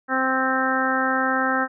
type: harmonic tone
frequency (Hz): 261.6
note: C4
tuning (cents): 0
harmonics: 1 / 2 / 3 / 4 / 5 / 6 / 7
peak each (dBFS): -26 / -28 / -27 / -30 / -25 / -25 / -29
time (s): 0.08-1.68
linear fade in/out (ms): 50
effects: none